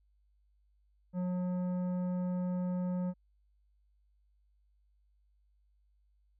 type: tone with tanh clipping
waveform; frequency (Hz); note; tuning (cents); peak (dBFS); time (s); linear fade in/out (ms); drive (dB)
triangle; 180.6; F#3; -42; -33; 1.13-3.14; 50; 15
effects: added 50 Hz sine -67 dBFS peak until 6.39 s